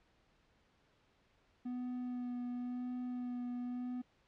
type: tone with vibrato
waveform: triangle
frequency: 246.9 Hz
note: B3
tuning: in tune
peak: -36 dBFS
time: 1.65-4.02 s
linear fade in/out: 10 ms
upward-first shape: sine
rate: 0.95 Hz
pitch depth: 15 cents each way
effects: pink hiss -72 dBFS RMS until 4.27 s + low-pass 4000 Hz 12 dB/octave